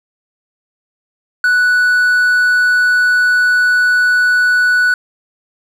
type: tone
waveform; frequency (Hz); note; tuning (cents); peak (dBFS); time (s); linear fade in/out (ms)
triangle; 1480; F#6; 0; -7; 1.44-4.94; 2
effects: none